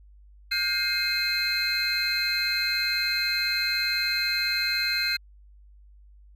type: tone cluster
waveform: triangle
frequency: 1430 / 1591 / 2119 / 2543 / 4139 Hz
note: F6 / G6 / C7 / D#7 / C8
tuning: +41 / +25 / +21 / +37 / -20 cents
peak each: -33 / -31 / -29 / -30 / -25 dBFS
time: 0.51-5.17 s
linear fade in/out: 10 ms
effects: added 50 Hz sine -49 dBFS peak until 6.35 s